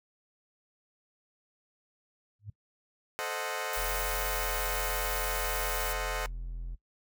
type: tone with exponential growth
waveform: sine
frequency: 103.83 Hz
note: G#2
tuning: in tune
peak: -35 dBFS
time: 2.39-2.5 s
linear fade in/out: 5 ms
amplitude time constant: 22 ms
type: chord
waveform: 15% pulse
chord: A diminished seventh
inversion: none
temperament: equal with one note detuned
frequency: 440 / 523.3 / 622.3 / 737.9 Hz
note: A4 / C5 / Eb5 / Gb5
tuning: 0 / 0 / 0 / -5 cents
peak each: -32 dBFS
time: 3.19-6.26 s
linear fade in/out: 0 ms
type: noise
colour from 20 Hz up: blue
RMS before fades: -37 dBFS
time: 3.73-5.93 s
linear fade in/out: 2 ms
type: tone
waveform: triangle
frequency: 42.29 Hz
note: E1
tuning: 45 cents sharp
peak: -33 dBFS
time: 3.76-6.76 s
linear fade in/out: 20 ms
effects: noise-tail reverb RT60 0.1 s tail -21 dB re dry